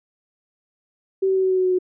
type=tone with pitch steps; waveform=sine; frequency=384 / 381.3 / 378.7 / 376.1 / 373.5 / 370.9 / 368.4 / 365.8 Hz; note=G4 / G4 / F#4 / F#4 / F#4 / F#4 / F#4 / F#4; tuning=-36 / -48 / +40 / +28 / +16 / +4 / -7 / -20 cents; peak=-16 dBFS; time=1.22-1.788 s; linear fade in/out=10 ms; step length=71 ms; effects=none